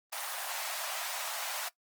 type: high-pass noise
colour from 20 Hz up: pink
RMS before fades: -37 dBFS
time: 0.12-1.69 s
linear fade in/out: 10 ms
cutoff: 630 Hz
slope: 48 dB/octave
effects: noise-tail reverb RT60 0.1 s tail -19 dB re dry + Opus 24 kbps